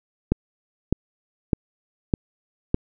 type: click train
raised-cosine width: 3 ms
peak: -5 dBFS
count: 5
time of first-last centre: 0.32-2.744 s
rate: 1.65 Hz
effects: none